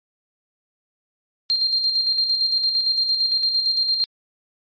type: tone with tremolo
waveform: sine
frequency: 4188 Hz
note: C8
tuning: 1 cent sharp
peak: -13 dBFS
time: 1.5-4.04 s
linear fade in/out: 0 ms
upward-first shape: square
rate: 8.8 Hz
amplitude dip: 55%
effects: tanh soft clip ceiling -15 dBFS + MP3 32 kbps